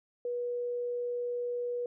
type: tone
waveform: sine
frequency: 485.2 Hz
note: B4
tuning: 31 cents flat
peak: -31 dBFS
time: 0.25-1.86 s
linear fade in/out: 2 ms
effects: none